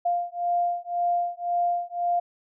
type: beating tone pair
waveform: sine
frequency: 698.5 / 700.4 Hz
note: F5 / F5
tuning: 0 / +5 cents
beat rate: 1.9 Hz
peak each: -26 / -26 dBFS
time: 0.05-2.2 s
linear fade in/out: 10 ms
effects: none